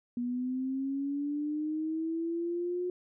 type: linear sweep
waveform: sine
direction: up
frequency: 240.4 to 361.5 Hz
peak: -30 dBFS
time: 0.17-2.9 s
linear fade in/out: 2 ms
effects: none